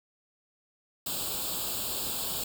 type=noise with comb filter; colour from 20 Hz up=white; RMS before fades=-33 dBFS; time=1.06-2.44 s; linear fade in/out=5 ms; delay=0.25 ms; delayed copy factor=+0.85; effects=none